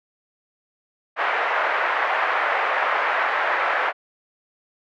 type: band-pass noise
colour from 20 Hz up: white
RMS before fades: -22 dBFS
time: 1.16-3.93 s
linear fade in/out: 50 ms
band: 540 to 1900 Hz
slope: 24 dB/octave
effects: none